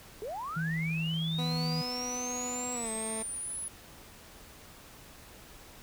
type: linear sweep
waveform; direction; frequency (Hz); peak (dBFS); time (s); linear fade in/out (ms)
sine; up; 392 to 10430; -35; 0.22-3.68; 0
type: tone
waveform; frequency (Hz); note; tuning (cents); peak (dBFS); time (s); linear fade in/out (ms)
sine; 161.7; E3; -33; -30; 0.56-1.82; 10
type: tone with pitch glide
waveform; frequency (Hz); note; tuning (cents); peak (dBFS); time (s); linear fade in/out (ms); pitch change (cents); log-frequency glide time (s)
15% pulse; 248 to 220.9; B3 to A3; +7 to +7; -30; 1.38-3.23; 10; -200; 2.73-2.9
effects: pink hiss -52 dBFS RMS until 5.82 s